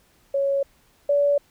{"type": "tone pair in turn", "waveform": "sine", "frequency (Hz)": [554.4, 573.3], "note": ["C#5", "D5"], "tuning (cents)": [0, -42], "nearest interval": "minor second", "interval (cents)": 58, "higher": "second", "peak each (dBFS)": [-19, -16], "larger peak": "second", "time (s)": [[0.34, 0.63], [1.09, 1.38]], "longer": "neither", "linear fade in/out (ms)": 5, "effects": ["pink hiss -60 dBFS RMS until 1.5 s"]}